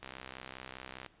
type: click train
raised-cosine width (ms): 0.3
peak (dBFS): -27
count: 68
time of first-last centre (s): 0.03-1.062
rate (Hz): 64.9
effects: pink hiss -65 dBFS RMS until 1.2 s + resampled to 8000 Hz